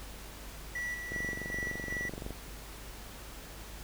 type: tone with tremolo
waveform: triangle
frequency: 1951 Hz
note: B6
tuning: 22 cents flat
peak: -32 dBFS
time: 0.75-2.09 s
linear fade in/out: 5 ms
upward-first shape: square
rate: 2.6 Hz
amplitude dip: 45%
type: click train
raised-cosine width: 2 ms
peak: -26 dBFS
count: 29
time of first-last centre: 1.12-2.306 s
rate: 23.6 Hz
effects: added 50 Hz sine -47 dBFS peak until 3.83 s + pink hiss -48 dBFS RMS until 3.83 s